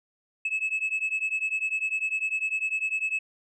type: beating tone pair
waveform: sine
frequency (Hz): 2587 / 2597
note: E7 / E7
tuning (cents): -33 / -26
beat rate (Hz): 10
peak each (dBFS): -27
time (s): 0.45-3.19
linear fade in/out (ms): 5
effects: tanh soft clip ceiling -22 dBFS